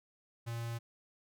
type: tone with notch filter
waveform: square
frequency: 116.54 Hz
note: A#2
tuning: in tune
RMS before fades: -39 dBFS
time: 0.46-0.79 s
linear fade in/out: 20 ms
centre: 410 Hz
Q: 1.7
effects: none

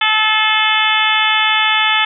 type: harmonic tone with a mistuned harmonic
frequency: 433.9 Hz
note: A4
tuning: 24 cents flat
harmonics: 2 / 3 / 4 / 5 / 6 / 7 / 8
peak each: -19 / -19 / -19 / -19 / -19 / -19 / -19 dBFS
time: 0.01-2.05 s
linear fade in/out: 5 ms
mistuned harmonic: 5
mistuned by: -16 cents
effects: none

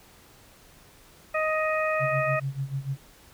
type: harmonic tone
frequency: 625 Hz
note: D#5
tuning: 8 cents sharp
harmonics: 1 / 2 / 3 / 4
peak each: -26 / -29 / -31 / -32 dBFS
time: 1.34-2.4 s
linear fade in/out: 10 ms
type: tone with tremolo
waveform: sine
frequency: 136.7 Hz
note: C#3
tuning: 24 cents flat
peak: -25 dBFS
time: 1.99-2.98 s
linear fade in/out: 50 ms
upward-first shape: sine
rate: 6.8 Hz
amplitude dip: 85%
effects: pink hiss -54 dBFS RMS until 3.33 s

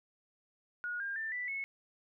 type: tone with pitch steps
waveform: sine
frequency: 1447 / 1605.5 / 1781.5 / 1976.7 / 2193 Hz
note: F#6 / G6 / A6 / B6 / C#7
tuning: -39 / +41 / +21 / +1 / -19 cents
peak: -35 dBFS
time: 0.84-1.64 s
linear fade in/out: 0 ms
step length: 160 ms
effects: none

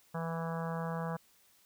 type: harmonic tone with a mistuned harmonic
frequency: 164.81 Hz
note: E3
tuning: in tune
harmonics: 1 / 3 / 4 / 5 / 6 / 7 / 8 / 9 / 10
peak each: -36 / -42 / -44 / -45 / -45 / -46 / -50 / -51 / -51 dBFS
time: 0.14-1.17 s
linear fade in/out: 10 ms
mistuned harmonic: 1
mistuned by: +17 cents
effects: white hiss -66 dBFS RMS until 1.65 s

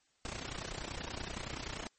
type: noise with amplitude modulation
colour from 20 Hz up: pink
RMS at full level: -38 dBFS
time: 0.25-1.87 s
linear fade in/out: 0 ms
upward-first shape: sine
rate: 30.5 Hz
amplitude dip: 80%
effects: white hiss -73 dBFS RMS until 1.98 s + MP3 32 kbps

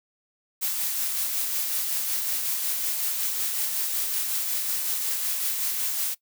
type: noise with tremolo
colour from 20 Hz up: blue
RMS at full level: -26 dBFS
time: 0.61-6.15 s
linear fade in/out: 20 ms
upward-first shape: sine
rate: 5.4 Hz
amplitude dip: 30%
effects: noise-tail reverb RT60 0.1 s tail -20 dB re dry

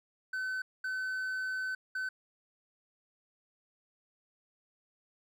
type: tone bursts at uneven times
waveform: triangle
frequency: 1520 Hz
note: F#6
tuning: 46 cents sharp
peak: -31 dBFS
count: 3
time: 0.33-0.62 / 0.84-1.75 / 1.95-2.09 s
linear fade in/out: 5 ms
effects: none

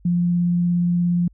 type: tone with vibrato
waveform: sine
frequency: 174.61 Hz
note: F3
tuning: in tune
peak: -16 dBFS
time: 0.05-1.28 s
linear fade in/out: 5 ms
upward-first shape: triangle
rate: 17 Hz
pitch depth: 9 cents each way
effects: added 50 Hz sine -49 dBFS peak until 1.33 s

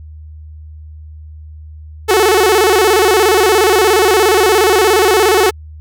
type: tone with vibrato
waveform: sawtooth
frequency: 402.3 Hz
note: G4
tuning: 45 cents sharp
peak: -4 dBFS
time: 2.08-5.51 s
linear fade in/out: 20 ms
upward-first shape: square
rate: 17 Hz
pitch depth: 140 cents each way
effects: added 77 Hz sine -30 dBFS peak until 5.8 s

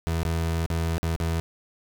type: tone with dropouts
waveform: 30% pulse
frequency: 82.41 Hz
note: E2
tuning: in tune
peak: -21 dBFS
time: 0.07-1.4 s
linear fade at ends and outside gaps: 0 ms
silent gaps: 0.232-0.251 / 0.662-0.702 / 0.981-1.03 / 1.162-1.201 s
effects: 10-bit

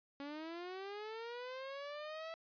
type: linear sweep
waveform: sawtooth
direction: up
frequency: 277.2 to 659.3 Hz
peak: -40 dBFS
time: 0.2-2.34 s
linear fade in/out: 0 ms
effects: resampled to 11025 Hz

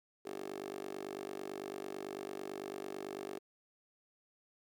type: tone with high-pass filter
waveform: 10% pulse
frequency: 49 Hz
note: G1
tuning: in tune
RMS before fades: -44 dBFS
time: 0.25-3.39 s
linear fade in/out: 10 ms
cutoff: 410 Hz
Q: 6.2
effects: 12-bit

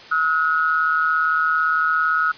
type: tone pair together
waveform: sine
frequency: 1288 / 1445.7 Hz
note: E6 / F#6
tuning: -41 / -41 cents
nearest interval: major second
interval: 200 cents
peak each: -19 dBFS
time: 0.11-2.32 s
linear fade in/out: 10 ms
effects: white hiss -41 dBFS RMS until 2.37 s + resampled to 11025 Hz

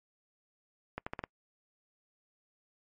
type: accelerating click train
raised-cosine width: 0.5 ms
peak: -21 dBFS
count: 5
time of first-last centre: 0.98-1.239 s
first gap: 85 ms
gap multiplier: 0.82
effects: noise-tail reverb RT60 0.1 s tail -26 dB re dry + MP3 48 kbps

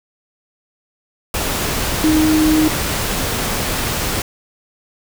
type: tone in noise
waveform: sine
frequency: 311.1 Hz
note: D#4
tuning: in tune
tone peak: -11 dBFS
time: 2.04-2.68 s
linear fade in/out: 2 ms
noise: pink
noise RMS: -20 dBFS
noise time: 1.34-4.22 s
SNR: +6 dB
effects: none

